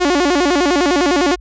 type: tone with vibrato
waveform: sawtooth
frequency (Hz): 320.6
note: E4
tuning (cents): -48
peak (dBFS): -8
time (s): 0-1.36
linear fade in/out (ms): 20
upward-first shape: square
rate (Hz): 9.9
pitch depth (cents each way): 200
effects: added 50 Hz sine -34 dBFS peak until 1.4 s + resampled to 16000 Hz